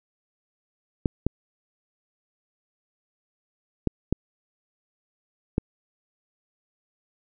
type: clicks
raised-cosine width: 3 ms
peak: -8 dBFS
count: 5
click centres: 1.058 / 1.266 / 3.873 / 4.126 / 5.581 s
effects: none